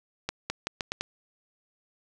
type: accelerating click train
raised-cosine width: 0.2 ms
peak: -12 dBFS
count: 6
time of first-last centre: 0.29-1.01 s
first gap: 210 ms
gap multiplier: 0.81
effects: none